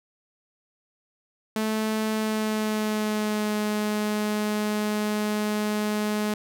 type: tone with pitch glide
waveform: sawtooth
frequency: 217.7 to 211 Hz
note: A3 to G#3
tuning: -18 to +28 cents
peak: -20 dBFS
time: 1.56-6.34 s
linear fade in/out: 2 ms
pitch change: -54 cents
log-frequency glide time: 2.14-3.57 s
effects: none